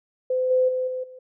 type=tone with level steps; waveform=sine; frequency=511 Hz; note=C5; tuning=41 cents flat; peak=-20 / -16 / -22 / -26 / -40 dBFS; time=0.3-1.19 s; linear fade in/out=5 ms; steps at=0.5 / 0.68 / 0.87 / 1.03 s; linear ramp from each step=10 ms; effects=none